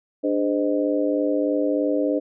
harmonic tone with a mistuned harmonic, 103.2 Hz, G#2, 10 cents flat, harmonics 3 / 4 / 5 / 6, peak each -22 / -28 / -24 / -27 dBFS, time 0.23-2.2 s, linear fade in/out 20 ms, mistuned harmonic 3, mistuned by -82 cents, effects none

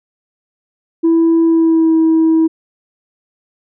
sine tone with pitch glide, 330 to 322.6 Hz, E4 to E4, +2 to -37 cents, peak -6 dBFS, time 1.03-2.48 s, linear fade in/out 20 ms, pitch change -39 cents, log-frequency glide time 1.44-1.95 s, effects tanh soft clip ceiling -6 dBFS

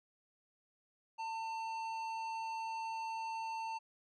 triangle tone with tanh clipping, 898 Hz, A5, 35 cents sharp, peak -40 dBFS, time 1.18-3.79 s, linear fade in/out 20 ms, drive 16 dB, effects none

